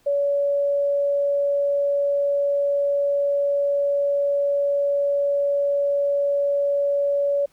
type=tone; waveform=sine; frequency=567 Hz; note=C#5; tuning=39 cents sharp; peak=-18 dBFS; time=0.06-7.46 s; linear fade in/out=10 ms; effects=pink hiss -61 dBFS RMS until 7.52 s